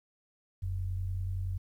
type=tone pair together; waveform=sine; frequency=41.88 / 92.5 Hz; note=E1 / F#2; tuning=+28 / 0 cents; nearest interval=octave + major second; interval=1372 cents; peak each=-37 / -32 dBFS; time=0.62-1.58 s; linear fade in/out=10 ms; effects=11-bit